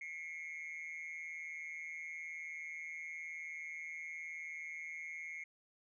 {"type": "tone with amplitude modulation", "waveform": "sine", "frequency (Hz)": 2161, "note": "C#7", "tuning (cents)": -45, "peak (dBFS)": -37, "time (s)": [0.01, 5.44], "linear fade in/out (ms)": 5, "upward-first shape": "sine", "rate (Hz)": 159, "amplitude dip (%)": 90, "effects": ["tanh soft clip ceiling -39 dBFS"]}